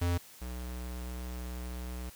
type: tone pair in turn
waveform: square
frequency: 87.31 / 61.74 Hz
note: F2 / B1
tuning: 0 / 0 cents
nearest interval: tritone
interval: 600 cents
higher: first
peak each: -28 / -38 dBFS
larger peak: first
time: 0.01-0.18 / 0.41-2.1 s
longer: second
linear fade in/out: 10 ms
effects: white hiss -54 dBFS RMS until 2.15 s